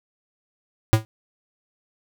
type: tone with exponential decay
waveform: square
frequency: 110 Hz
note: A2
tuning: in tune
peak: -8 dBFS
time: 0.93-1.05 s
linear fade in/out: 0 ms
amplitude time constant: 25 ms
effects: none